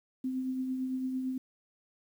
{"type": "tone with tremolo", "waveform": "sine", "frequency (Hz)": 259, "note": "C4", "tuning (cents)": -17, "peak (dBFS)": -29, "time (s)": [0.24, 1.38], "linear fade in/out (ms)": 5, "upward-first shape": "triangle", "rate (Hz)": 8.9, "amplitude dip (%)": 40, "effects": ["10-bit"]}